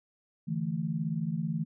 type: chord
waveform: sine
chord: D suspended second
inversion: none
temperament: just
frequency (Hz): 146.83 / 165.19 / 220.2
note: D3 / E3 / A3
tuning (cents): 0 / +4 / +2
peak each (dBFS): -36 / -31 / -35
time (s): 0.47-1.65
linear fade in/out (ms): 20
effects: none